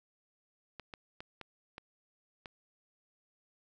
clicks, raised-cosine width 0.3 ms, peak -28 dBFS, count 6, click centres 0.797 / 0.938 / 1.205 / 1.413 / 1.781 / 2.458 s, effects none

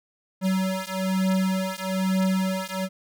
square beating tone pair, 188.3 / 189.4 Hz, F#3 / F#3, +31 / +41 cents, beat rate 1.1 Hz, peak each -26 / -26 dBFS, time 0.41-2.89 s, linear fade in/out 50 ms, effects none

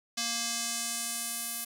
square tone with band-pass filter sweep, 233.1 Hz, A#3, in tune, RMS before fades -34 dBFS, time 0.17-1.65 s, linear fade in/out 10 ms, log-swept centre 5600 to 12000 Hz, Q 1.4, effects none

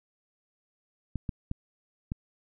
clicks, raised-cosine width 5 ms, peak -19 dBFS, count 4, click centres 1.157 / 1.292 / 1.514 / 2.119 s, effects none

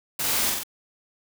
white noise with echo, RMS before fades -27 dBFS, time 0.19-0.5 s, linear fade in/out 5 ms, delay 45 ms, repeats 3, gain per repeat -2 dB, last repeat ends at 0.635 s, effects none

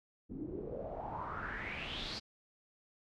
pink noise with low-pass filter sweep, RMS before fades -42 dBFS, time 0.29-2.2 s, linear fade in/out 20 ms, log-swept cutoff 250 to 4800 Hz, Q 6.1, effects none

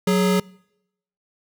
square tone pair together, 185.3 / 416.7 Hz, F#3 / G#4, +3 / +6 cents, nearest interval octave + major second, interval 1403 cents, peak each -18 / -22 dBFS, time 0.07-0.4 s, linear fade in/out 5 ms, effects noise-tail reverb RT60 0.8 s tail -25 dB re dry

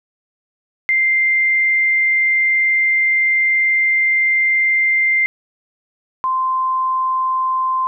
sine tone pair in turn, 2093 / 1039.9 Hz, C7 / C6, 0 / -11 cents, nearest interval octave, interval 1211 cents, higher first, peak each -12 / -15 dBFS, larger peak first, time 0.89-5.26 / 6.24-7.87 s, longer first, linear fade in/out 0 ms, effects none

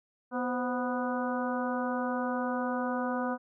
harmonic tone with a mistuned harmonic, 246.9 Hz, B3, in tune, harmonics 1 / 2 / 3 / 4 / 5 / 6, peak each -32 / -35 / -37 / -38 / -39 / -40 dBFS, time 0.31-3.38 s, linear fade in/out 50 ms, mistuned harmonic 2, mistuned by +69 cents, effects none

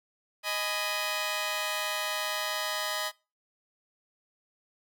10% pulse chord, G# minor, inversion second, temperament just, 623 / 830.6 / 996.7 Hz, D#5 / G#5 / B5, +2 / 0 / +16 cents, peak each -24 / -28 / -27 dBFS, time 0.43-3.12 s, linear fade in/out 50 ms, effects noise-tail reverb RT60 0.3 s tail -24 dB re dry

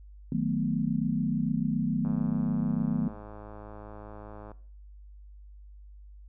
sine chord, B dominant seventh, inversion first, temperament equal with one note detuned, 155.56 / 184.04 / 220 / 246.9 Hz, D#3 / F#3 / A3 / B3, 0 / -9 / 0 / 0 cents, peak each -31 dBFS, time 0.32-3.08 s, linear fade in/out 2 ms
click train, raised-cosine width 1 ms, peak -31 dBFS, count 260, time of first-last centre 2.05-4.517 s, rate 105 Hz
effects noise-tail reverb RT60 0.5 s tail -19 dB re dry + added 50 Hz sine -46 dBFS peak until 6.28 s

